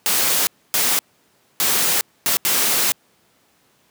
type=noise bursts at uneven times; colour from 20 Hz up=white; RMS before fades=-18 dBFS; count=5; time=0.06-0.47 / 0.74-0.99 / 1.6-2.01 / 2.26-2.37 / 2.45-2.92 s; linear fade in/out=0 ms; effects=pink hiss -59 dBFS RMS until 3.9 s + high-pass 150 Hz 12 dB/octave